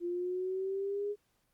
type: exponential sweep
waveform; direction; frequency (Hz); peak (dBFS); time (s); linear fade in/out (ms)
sine; up; 345.5 to 415.3; -32; 0-1.16; 50
effects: pink hiss -75 dBFS RMS until 1.53 s + Opus 48 kbps